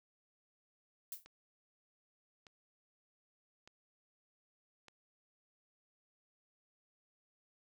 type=noise with exponential decay; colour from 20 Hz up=violet; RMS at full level=-40 dBFS; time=1.12-1.26 s; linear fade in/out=1 ms; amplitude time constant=30 ms
type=click train; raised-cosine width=0.2 ms; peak=-38 dBFS; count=4; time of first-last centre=1.26-4.883 s; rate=0.828 Hz
effects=none